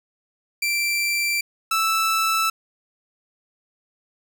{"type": "tone pair in turn", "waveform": "sawtooth", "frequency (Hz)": [2349, 1318.3], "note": ["D7", "E6"], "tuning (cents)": [0, 0], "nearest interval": "minor seventh", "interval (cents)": 1000, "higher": "first", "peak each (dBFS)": [-17, -15], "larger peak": "second", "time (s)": [[0.62, 1.41], [1.71, 2.5]], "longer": "neither", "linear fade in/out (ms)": 5, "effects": []}